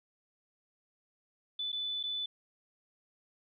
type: tone with dropouts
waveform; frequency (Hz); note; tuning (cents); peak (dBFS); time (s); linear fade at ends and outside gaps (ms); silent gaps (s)
sine; 3492; A7; -14; -33; 1.59-2.26; 5; 1.72-1.727 / 2.03-2.036
effects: none